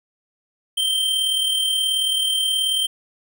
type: tone with amplitude modulation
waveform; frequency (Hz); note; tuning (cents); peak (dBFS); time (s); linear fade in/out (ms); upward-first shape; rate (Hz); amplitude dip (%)
square; 3136; G7; 0; -17; 0.77-2.87; 10; sine; 38.6; 40
effects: none